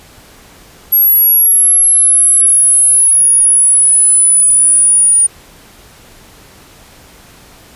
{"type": "exponential sweep", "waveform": "sine", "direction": "down", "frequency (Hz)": [11530, 9560], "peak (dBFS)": -5, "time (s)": [0.92, 5.27], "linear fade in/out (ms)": 10, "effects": ["pink hiss -40 dBFS RMS until 7.75 s", "resampled to 32000 Hz"]}